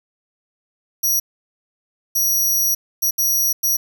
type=tone bursts at uneven times; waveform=15% pulse; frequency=5780 Hz; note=F#8; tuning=41 cents flat; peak=-10 dBFS; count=5; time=1.03-1.2 / 2.15-2.75 / 3.02-3.11 / 3.18-3.53 / 3.63-3.77 s; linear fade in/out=10 ms; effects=8-bit